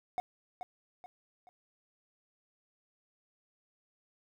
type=tone with echo; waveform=triangle; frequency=730 Hz; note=F#5; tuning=24 cents flat; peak=-28 dBFS; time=0.18-0.2 s; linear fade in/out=0 ms; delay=430 ms; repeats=3; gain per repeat=-8 dB; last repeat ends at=1.49 s; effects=none